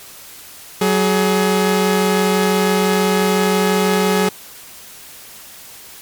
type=tone pair together; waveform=sawtooth; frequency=187.6 / 421.1 Hz; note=F#3 / G#4; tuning=+24 / +24 cents; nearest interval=octave + major second; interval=1400 cents; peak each=-12 dBFS; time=0.81-4.29 s; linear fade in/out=5 ms; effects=white hiss -38 dBFS RMS until 6.01 s + MP3 96 kbps